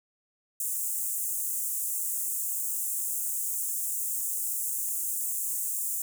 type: high-pass noise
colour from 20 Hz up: pink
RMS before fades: -31 dBFS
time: 0.6-6.02 s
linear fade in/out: 2 ms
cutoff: 7200 Hz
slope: 48 dB/octave
effects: none